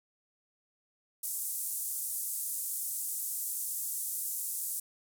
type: band-pass noise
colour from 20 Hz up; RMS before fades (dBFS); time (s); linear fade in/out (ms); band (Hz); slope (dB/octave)
pink; -36; 1.23-4.8; 5; 8500 to 15000; 24
effects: none